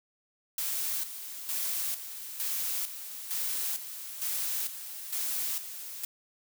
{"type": "noise with tremolo", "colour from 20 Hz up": "blue", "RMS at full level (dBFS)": -32, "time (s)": [0.58, 6.05], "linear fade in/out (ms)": 2, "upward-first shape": "square", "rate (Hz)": 1.1, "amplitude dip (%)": 65, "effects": []}